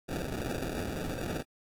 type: noise with sample-and-hold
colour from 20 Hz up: white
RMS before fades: -35 dBFS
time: 0.08-1.43 s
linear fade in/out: 20 ms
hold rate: 1050 Hz
effects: AAC 64 kbps